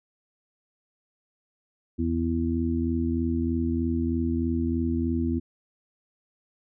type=harmonic tone; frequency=83.2 Hz; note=E2; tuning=17 cents sharp; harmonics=1 / 2 / 3 / 4; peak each=-28 / -37 / -26 / -30 dBFS; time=1.98-5.4 s; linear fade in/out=20 ms; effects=none